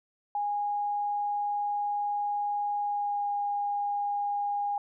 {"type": "tone with pitch glide", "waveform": "sine", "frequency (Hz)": [822, 815.9], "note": ["G#5", "G#5"], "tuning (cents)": [-18, -31], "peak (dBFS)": -27, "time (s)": [0.35, 4.78], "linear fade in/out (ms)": 2, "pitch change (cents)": -13, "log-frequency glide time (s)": [2.8, 3.29], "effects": []}